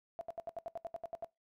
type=tone bursts; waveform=sine; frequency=671 Hz; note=E5; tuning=31 cents sharp; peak=-37 dBFS; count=12; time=0.19-1.245 s; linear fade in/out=0 ms; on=21 ms; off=73 ms; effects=noise-tail reverb RT60 0.2 s tail -21 dB re dry